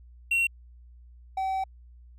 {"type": "tone pair in turn", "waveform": "triangle", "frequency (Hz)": [2734, 765.8], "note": ["F7", "G5"], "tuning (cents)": [-37, -41], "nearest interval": "octave + minor seventh", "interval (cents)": 2204, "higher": "first", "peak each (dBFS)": [-20, -24], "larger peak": "first", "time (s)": [[0.31, 0.47], [1.37, 1.64]], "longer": "second", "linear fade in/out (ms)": 5, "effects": ["added 60 Hz sine -48 dBFS peak until 2.18 s"]}